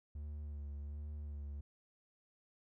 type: tone with vibrato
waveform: triangle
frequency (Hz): 73.1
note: D2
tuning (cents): -7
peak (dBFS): -40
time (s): 0.15-1.61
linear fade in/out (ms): 5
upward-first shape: sine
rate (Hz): 1.3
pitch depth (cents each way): 36
effects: none